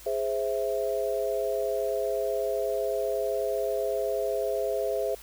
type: chord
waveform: sine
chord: Ab augmented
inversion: none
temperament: equal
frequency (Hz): 415.3 / 523.3 / 659.3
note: Ab4 / C5 / E5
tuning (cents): 0 / 0 / 0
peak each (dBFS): -30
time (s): 0.06-5.15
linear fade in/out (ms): 5
effects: added 50 Hz sine -52 dBFS peak until 5.22 s + white hiss -49 dBFS RMS until 5.22 s